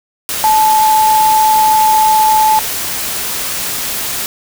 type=tone in noise; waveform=sine; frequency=868 Hz; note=A5; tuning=24 cents flat; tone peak=-7 dBFS; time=0.44-2.59 s; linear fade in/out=0 ms; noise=white; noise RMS=-19 dBFS; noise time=0.29-4.26 s; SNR=+9 dB; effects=none